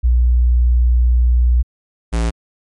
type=tone pair in turn; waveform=sine / square; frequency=60.5 / 56.93 Hz; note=B1 / A#1; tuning=-35 / -40 cents; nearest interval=minor second; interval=105 cents; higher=first; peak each=-9 / -15 dBFS; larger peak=first; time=0.03-1.63 / 2.12-2.31 s; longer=first; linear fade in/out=20 ms; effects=MP3 48 kbps